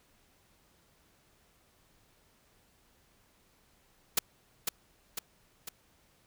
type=noise with echo; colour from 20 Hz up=white; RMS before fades=-25 dBFS; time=4.17-4.19 s; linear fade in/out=5 ms; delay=500 ms; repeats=3; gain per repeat=-5 dB; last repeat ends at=5.69 s; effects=pink hiss -67 dBFS RMS until 6.26 s